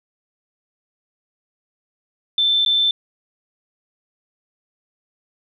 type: tone with dropouts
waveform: sine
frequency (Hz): 3542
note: A7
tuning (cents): +11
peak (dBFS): -14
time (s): 2.38-2.91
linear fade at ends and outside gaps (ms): 2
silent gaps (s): 2.65-2.661
effects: none